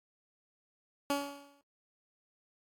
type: tone with exponential decay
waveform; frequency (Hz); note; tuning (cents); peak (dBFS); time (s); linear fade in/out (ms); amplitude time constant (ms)
15% pulse; 283; C#4; +36; -21; 1.1-1.61; 1; 110
effects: AAC 64 kbps